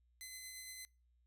10% pulse tone with tremolo, 2039 Hz, C7, 45 cents flat, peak -38 dBFS, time 0.21-0.85 s, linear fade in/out 0 ms, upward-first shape sine, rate 8.7 Hz, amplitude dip 25%, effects noise-tail reverb RT60 0.3 s tail -24 dB re dry + added 60 Hz sine -70 dBFS peak until 1.26 s

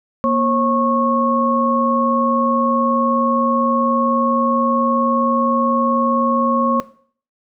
sine tone cluster, 236.1 / 541 / 1096 Hz, A#3 / C#5 / C#6, +22 / -42 / -20 cents, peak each -18 dBFS, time 0.24-6.8 s, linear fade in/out 0 ms, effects noise-tail reverb RT60 0.5 s tail -17 dB re dry

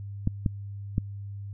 clicks, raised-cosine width 5 ms, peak -12 dBFS, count 3, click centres 0.274 / 0.462 / 0.981 s, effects added 100 Hz sine -35 dBFS peak until 1.53 s

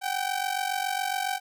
sawtooth ring-modulated tone, 771 Hz, G5, 29 cents flat, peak -20 dBFS, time 0.01-1.4 s, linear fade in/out 50 ms, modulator 23.6 Hz, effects none

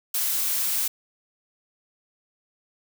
blue noise, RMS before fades -25 dBFS, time 0.14-0.88 s, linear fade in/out 5 ms, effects none

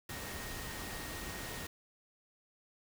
sine tone in noise, 1864.7 Hz, A#6, in tune, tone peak -50 dBFS, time 0.09-1.67 s, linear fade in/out 5 ms, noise pink, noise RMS -43 dBFS, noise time 0.09-1.67 s, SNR -10 dB, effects none

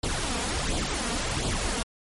pink noise with flanger, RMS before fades -28 dBFS, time 0.03-1.83 s, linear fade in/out 5 ms, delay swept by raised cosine 0.24 to 4.34 ms, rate 1.4 Hz, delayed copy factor +0.65, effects MP3 48 kbps

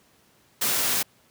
white noise, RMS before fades -24 dBFS, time 0.61-1.03 s, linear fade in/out 10 ms, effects pink hiss -60 dBFS RMS until 1.3 s + high-pass 100 Hz 12 dB/octave

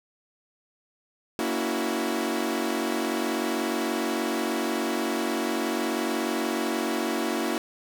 sawtooth chord, F# dominant seventh, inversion first, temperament equal with one note detuned, 233.1 / 283.3 / 329.6 / 370 Hz, A#3 / C#4 / E4 / F#4, 0 / +38 / 0 / 0 cents, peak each -27 / -28 / -26 / -28 dBFS, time 1.39-7.58 s, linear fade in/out 0 ms, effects none

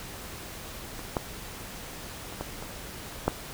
clicks, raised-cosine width 1 ms, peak -24 / -12 / -26 / -18 / -23 / -8 dBFS, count 6, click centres 0.993 / 1.168 / 2.325 / 2.41 / 2.625 / 3.28 s, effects pink hiss -41 dBFS RMS until 3.53 s

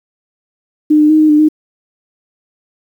sine tone with pitch steps, 303.5 / 301.7 / 310.9 / 308.8 / 299.9 / 307.6 Hz, D#4 / D4 / D#4 / D#4 / D4 / D#4, -43 / +47 / -1 / -13 / +36 / -20 cents, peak -5 dBFS, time 0.9-1.488 s, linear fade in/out 10 ms, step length 98 ms, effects 7-bit

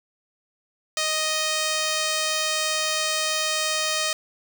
5% pulse tone, 623 Hz, D#5, 2 cents sharp, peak -11 dBFS, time 0.97-4.13 s, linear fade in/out 2 ms, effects none

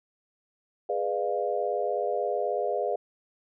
sine chord, G# diminished seventh, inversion none, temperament equal with one note detuned, 415.3 / 493.9 / 602.1 / 698.5 Hz, G#4 / B4 / D5 / F5, 0 / 0 / +43 / 0 cents, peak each -31 dBFS, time 0.89-2.96 s, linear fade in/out 5 ms, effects none

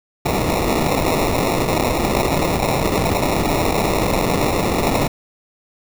violet noise with sample-and-hold, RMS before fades -18 dBFS, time 0.25-5.08 s, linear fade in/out 10 ms, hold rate 1575 Hz, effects none

